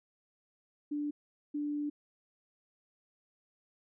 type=tone bursts at uneven times; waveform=sine; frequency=293.7 Hz; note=D4; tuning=in tune; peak=-32 dBFS; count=2; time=0.91-1.11 / 1.54-1.9 s; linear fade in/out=10 ms; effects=none